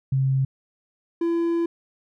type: tone pair in turn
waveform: sine / triangle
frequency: 133.8 / 337.2 Hz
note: C3 / E4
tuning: +39 / +39 cents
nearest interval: octave + major third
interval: 1600 cents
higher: second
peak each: -18 / -18 dBFS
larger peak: neither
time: 0.12-0.45 / 1.21-1.66 s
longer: second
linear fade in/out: 5 ms
effects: none